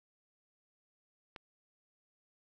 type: click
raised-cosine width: 0.3 ms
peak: -29 dBFS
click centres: 1.362 s
effects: none